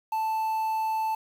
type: tone with quantisation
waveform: triangle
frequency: 880 Hz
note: A5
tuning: in tune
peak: -23 dBFS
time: 0.12-1.15 s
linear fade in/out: 5 ms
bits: 8
effects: none